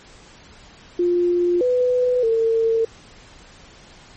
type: tone with pitch steps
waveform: sine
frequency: 351.3 / 498.4 / 452.5 Hz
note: F4 / B4 / A4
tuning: +10 / +16 / +48 cents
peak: -15 dBFS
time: 0.99-2.85 s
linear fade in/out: 5 ms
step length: 620 ms
effects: pink hiss -46 dBFS RMS until 4.16 s + MP3 32 kbps